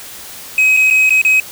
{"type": "tone with dropouts", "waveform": "triangle", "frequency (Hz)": 2537, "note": "D#7", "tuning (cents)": 33, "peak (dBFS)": -6, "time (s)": [0.58, 1.4], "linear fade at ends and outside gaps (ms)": 2, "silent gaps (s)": [[0.767, 0.771], [0.902, 0.908], [1.094, 1.105], [1.216, 1.249]], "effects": ["white hiss -32 dBFS RMS until 1.51 s"]}